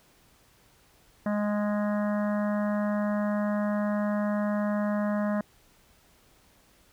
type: harmonic tone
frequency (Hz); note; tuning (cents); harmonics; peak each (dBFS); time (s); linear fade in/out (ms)
207.7; G#3; 0; 1 / 3 / 4 / 5 / 6 / 7 / 8 / 9; -26 / -31 / -43 / -39 / -42 / -45 / -43 / -46; 1.26-5.41; 2
effects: pink hiss -61 dBFS RMS until 6.92 s